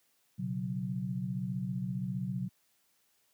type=chord; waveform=sine; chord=B suspended second; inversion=none; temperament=equal; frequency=123.47 / 138.59 / 185 Hz; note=B2 / C#3 / F#3; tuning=0 / 0 / 0 cents; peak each=-37 / -38 / -35 dBFS; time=0.38-2.49 s; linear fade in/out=20 ms; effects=white hiss -72 dBFS RMS until 3.33 s + high-pass 80 Hz 12 dB/octave